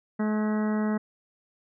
harmonic tone with a mistuned harmonic, 213.8 Hz, A3, 49 cents flat, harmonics 1 / 2 / 3 / 4 / 5 / 6 / 7 / 8 / 9, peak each -24 / -34 / -37 / -40 / -42 / -42 / -44 / -46 / -44 dBFS, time 0.19-0.98 s, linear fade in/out 10 ms, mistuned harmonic 8, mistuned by -53 cents, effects none

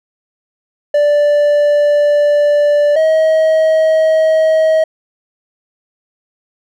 triangle tone pair in turn, 586 / 634.8 Hz, D5 / D#5, -4 / +35 cents, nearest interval minor second, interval 139 cents, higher second, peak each -6 / -6 dBFS, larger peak neither, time 0.94-2.96 / 2.96-4.84 s, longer first, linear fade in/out 5 ms, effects none

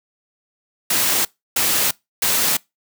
white noise bursts, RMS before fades -18 dBFS, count 3, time 0.9-2.57 s, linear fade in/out 5 ms, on 350 ms, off 310 ms, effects noise-tail reverb RT60 0.2 s tail -24 dB re dry + high-pass 100 Hz 12 dB/octave

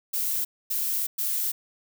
violet noise bursts at uneven times, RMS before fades -27 dBFS, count 3, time 0.13-0.45 / 0.7-1.07 / 1.18-1.52 s, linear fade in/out 10 ms, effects none

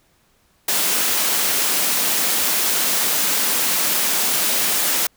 white high-pass noise, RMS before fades -19 dBFS, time 0.68-5.07 s, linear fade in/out 5 ms, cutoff 170 Hz, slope 24 dB/octave, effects pink hiss -60 dBFS RMS until 5.16 s

